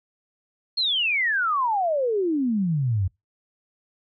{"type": "exponential sweep", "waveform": "sine", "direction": "down", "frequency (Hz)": [4338, 88.3], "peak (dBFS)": -20, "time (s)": [0.77, 3.08], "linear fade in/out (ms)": 10, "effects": ["noise-tail reverb RT60 0.2 s tail -24 dB re dry"]}